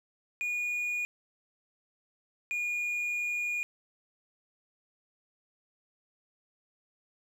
triangle tone pair in turn, 2446 / 2437 Hz, D#7 / D#7, -30 / -37 cents, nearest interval unison, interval 7 cents, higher first, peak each -28 dBFS, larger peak neither, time 0.41-1.05 / 2.51-3.63 s, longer second, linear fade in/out 0 ms, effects none

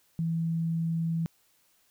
sine tone, 164.81 Hz, E3, in tune, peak -26 dBFS, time 0.19-1.26 s, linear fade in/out 0 ms, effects white hiss -67 dBFS RMS until 1.9 s

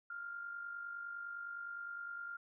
sine tone with amplitude modulation, 1399 Hz, F6, 3 cents sharp, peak -40 dBFS, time 0.1-2.37 s, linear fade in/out 5 ms, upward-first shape sine, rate 49.8 Hz, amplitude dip 50%, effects none

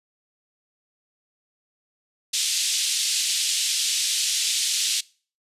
pink band-pass noise, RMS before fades -24 dBFS, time 2.33-5.01 s, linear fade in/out 10 ms, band 3100 to 9400 Hz, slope 24 dB/octave, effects noise-tail reverb RT60 0.4 s tail -23 dB re dry + resampled to 32000 Hz

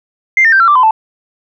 sine tone with pitch steps, 2093 / 1811.6 / 1568 / 1357.1 / 1174.7 / 1016.7 / 880 Hz, C7 / A#6 / G6 / E6 / D6 / B5 / A5, 0 / -50 / 0 / +50 / 0 / +50 / 0 cents, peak -4 dBFS, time 0.37-0.909 s, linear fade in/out 2 ms, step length 77 ms, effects tanh soft clip ceiling 0 dBFS

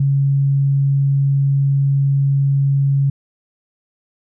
sine tone, 138.59 Hz, C#3, in tune, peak -12 dBFS, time 0-3.1 s, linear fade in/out 5 ms, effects none

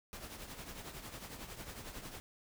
pink noise with tremolo, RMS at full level -45 dBFS, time 0.13-2.2 s, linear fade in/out 0 ms, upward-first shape triangle, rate 11 Hz, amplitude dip 65%, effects none

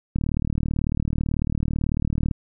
click train, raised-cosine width 5 ms, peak -11 dBFS, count 83, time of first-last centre 0.16-2.312 s, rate 38.1 Hz, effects none

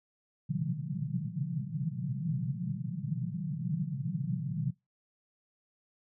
white band-pass noise, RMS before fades -34 dBFS, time 0.49-4.71 s, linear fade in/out 10 ms, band 120 to 190 Hz, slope 96 dB/octave, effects noise-tail reverb RT60 0.2 s tail -21 dB re dry

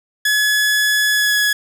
sawtooth tone with pitch glide, 1700 to 1685.3 Hz, G#6 to G#6, +40 to +25 cents, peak -10 dBFS, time 0.25-1.53 s, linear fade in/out 5 ms, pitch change -15 cents, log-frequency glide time 1.1-1.36 s, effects none

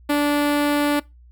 sawtooth tone with notch filter, 291.4 Hz, D4, 13 cents flat, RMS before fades -19 dBFS, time 0.09-1 s, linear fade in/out 10 ms, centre 6200 Hz, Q 1.4, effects noise-tail reverb RT60 0.2 s tail -21 dB re dry + added 60 Hz sine -45 dBFS peak until 1.31 s

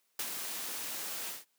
white noise with ADSR envelope, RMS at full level -34 dBFS, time 0.19-1.45 s, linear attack 4 ms, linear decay 56 ms, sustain -5 dB, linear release 170 ms, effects white hiss -75 dBFS RMS until 1.58 s + high-pass 200 Hz 12 dB/octave

